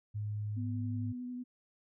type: tone with pitch glide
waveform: sine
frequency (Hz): 104.9 to 106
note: G#2 to G#2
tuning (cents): +18 to +36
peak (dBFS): -34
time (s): 0.14-1.13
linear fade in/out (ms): 20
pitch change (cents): +18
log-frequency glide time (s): 0.43-1.01
type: tone with vibrato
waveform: sine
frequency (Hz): 247.8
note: B3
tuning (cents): +6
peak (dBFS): -38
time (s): 0.56-1.44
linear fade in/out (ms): 20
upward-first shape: triangle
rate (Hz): 11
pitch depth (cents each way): 19
effects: none